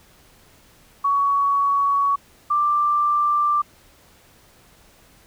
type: tone pair in turn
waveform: sine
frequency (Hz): 1123 / 1179.9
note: C#6 / D6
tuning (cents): +22 / +8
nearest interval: minor second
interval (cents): 86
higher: second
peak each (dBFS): -16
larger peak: neither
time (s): 1.04-2.16 / 2.5-3.62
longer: neither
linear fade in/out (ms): 10
effects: pink hiss -53 dBFS RMS until 5.26 s